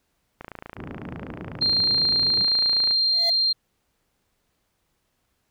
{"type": "click train", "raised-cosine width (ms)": 0.5, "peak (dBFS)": -21, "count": 71, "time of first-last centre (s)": [0.41, 2.91], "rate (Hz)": 28}
{"type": "band-pass noise", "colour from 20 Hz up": "pink", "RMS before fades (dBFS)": -37, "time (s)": [0.75, 2.47], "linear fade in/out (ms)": 50, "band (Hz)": [110, 330], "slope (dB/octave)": 12}
{"type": "tone", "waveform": "sine", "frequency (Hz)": 4186, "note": "C8", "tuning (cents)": 0, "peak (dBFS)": -18, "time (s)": [1.61, 3.53], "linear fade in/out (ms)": 10}
{"type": "tone with exponential growth", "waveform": "square", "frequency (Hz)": 680, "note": "F5", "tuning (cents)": -46, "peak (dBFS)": -27, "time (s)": [3.04, 3.3], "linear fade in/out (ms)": 5, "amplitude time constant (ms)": 56}
{"effects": ["pink hiss -72 dBFS RMS until 5.5 s"]}